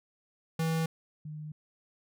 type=tone pair in turn; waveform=square / sine; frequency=162.2 / 152.51 Hz; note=E3 / D#3; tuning=-28 / -34 cents; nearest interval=minor second; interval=106 cents; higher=first; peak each=-28 / -38 dBFS; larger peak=first; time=0.59-0.86 / 1.25-1.52 s; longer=neither; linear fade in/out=5 ms; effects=none